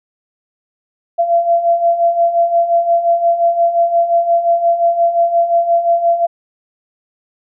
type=beating tone pair; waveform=sine; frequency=678 / 683.7 Hz; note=E5 / F5; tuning=+49 / -37 cents; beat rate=5.7 Hz; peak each=-17 / -11 dBFS; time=1.18-6.27 s; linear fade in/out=20 ms; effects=none